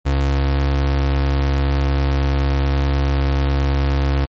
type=tone; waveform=35% pulse; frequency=69.3 Hz; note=C#2; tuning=in tune; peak=-13 dBFS; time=0.05-4.26 s; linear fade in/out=20 ms; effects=low-pass 5000 Hz 12 dB/octave + MP3 32 kbps